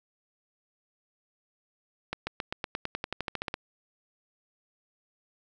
accelerating click train, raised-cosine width 0.3 ms, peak -15 dBFS, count 16, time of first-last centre 2.13-3.541 s, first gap 140 ms, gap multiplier 0.94, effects none

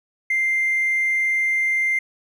sine tone with hard clipping, 2093 Hz, C7, in tune, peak -18 dBFS, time 0.3-1.99 s, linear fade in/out 5 ms, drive 1 dB, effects none

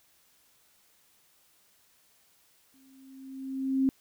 sine tone with exponential growth, 266.5 Hz, C4, 32 cents sharp, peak -20 dBFS, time 2.74-3.89 s, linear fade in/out 0 ms, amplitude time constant 250 ms, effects white hiss -65 dBFS RMS until 4 s

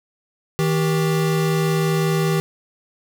square tone pair together, 159.11 / 392 Hz, D#3 / G4, +39 / 0 cents, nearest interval octave + major third, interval 1561 cents, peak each -19 / -23 dBFS, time 0.59-2.4 s, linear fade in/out 0 ms, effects none

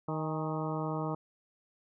harmonic tone with a mistuned harmonic, 156.1 Hz, D#3, 6 cents sharp, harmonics 1 / 2 / 3 / 4 / 5 / 6 / 7 / 8, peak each -35 / -38 / -40 / -41 / -42 / -43 / -43 / -44 dBFS, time 0.08-1.15 s, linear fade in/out 5 ms, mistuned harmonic 5, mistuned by +58 cents, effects none

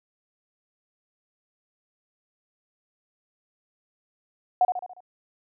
sine tone with echo, 729 Hz, F#5, 26 cents flat, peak -15 dBFS, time 4.61-4.65 s, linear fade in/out 2 ms, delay 71 ms, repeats 5, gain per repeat -6 dB, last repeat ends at 5.005 s, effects none

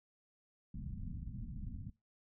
pink low-pass noise, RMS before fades -44 dBFS, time 0.74-1.9 s, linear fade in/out 5 ms, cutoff 230 Hz, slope 48 dB/octave, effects noise-tail reverb RT60 0.2 s tail -18 dB re dry

